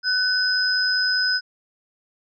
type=tone pair together; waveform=sine; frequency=1500 / 5045 Hz; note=F#6 / D#8; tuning=+23 / +23 cents; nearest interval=octave + major sixth; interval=2100 cents; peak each=-21 dBFS; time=0.03-1.41 s; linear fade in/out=50 ms; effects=none